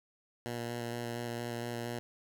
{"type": "tone with vibrato", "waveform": "10% pulse", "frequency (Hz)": 118.7, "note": "A#2", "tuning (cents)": 32, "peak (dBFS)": -28, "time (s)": [0.46, 1.99], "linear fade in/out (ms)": 0, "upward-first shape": "square", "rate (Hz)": 4.3, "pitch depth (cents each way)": 12, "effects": []}